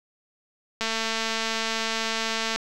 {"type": "click train", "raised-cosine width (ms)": 0.2, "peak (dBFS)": -10, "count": 393, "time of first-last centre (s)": [0.81, 2.56], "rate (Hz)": 224, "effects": []}